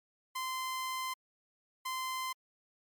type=tone bursts at uneven times; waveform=sawtooth; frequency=1036 Hz; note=C6; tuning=17 cents flat; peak=-31 dBFS; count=2; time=0.35-1.14 / 1.85-2.33 s; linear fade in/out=10 ms; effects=MP3 96 kbps